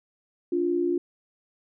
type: tone pair together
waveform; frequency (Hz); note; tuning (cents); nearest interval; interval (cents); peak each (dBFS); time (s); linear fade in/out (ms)
sine; 288.6 / 350; D4 / F4; -30 / +4; minor third; 334; -28 / -23; 0.52-0.98; 5
effects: none